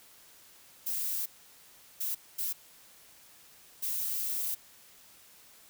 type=noise bursts at uneven times; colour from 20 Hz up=violet; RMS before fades=-33 dBFS; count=4; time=0.86-1.26 / 2-2.15 / 2.38-2.53 / 3.82-4.55 s; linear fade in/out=10 ms; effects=white hiss -57 dBFS RMS until 5.69 s